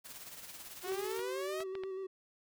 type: noise with tremolo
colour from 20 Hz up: white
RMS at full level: -47 dBFS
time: 0.04-1.22 s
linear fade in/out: 20 ms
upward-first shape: sine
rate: 18 Hz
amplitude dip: 50%
type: exponential sweep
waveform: sawtooth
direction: up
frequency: 355.8 to 659.3 Hz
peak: -35 dBFS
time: 0.83-1.64 s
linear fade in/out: 20 ms
type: tone with vibrato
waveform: triangle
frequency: 381.1 Hz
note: G4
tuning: 49 cents flat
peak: -36 dBFS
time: 0.86-2.07 s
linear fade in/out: 10 ms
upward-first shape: square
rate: 8.1 Hz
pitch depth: 22 cents each way
type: clicks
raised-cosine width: 0.3 ms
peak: -29 dBFS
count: 5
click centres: 0.92 / 1.193 / 1.605 / 1.753 / 1.836 s
effects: none